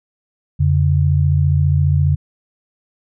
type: tone pair together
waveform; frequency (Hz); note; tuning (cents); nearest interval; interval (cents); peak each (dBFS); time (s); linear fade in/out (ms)
sine; 87.31 / 142.05; F2 / C#3; 0 / +43; minor sixth; 843; -14; 0.59-2.16; 20
effects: none